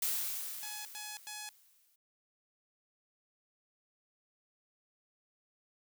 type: noise with exponential decay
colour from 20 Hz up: blue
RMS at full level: -32 dBFS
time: 0.02-1.96 s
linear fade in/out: 5 ms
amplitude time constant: 420 ms
type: tone bursts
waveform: 5% pulse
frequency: 844 Hz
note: G#5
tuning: 28 cents sharp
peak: -30 dBFS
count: 3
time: 0.63-1.49 s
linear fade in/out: 0 ms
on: 220 ms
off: 100 ms
effects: none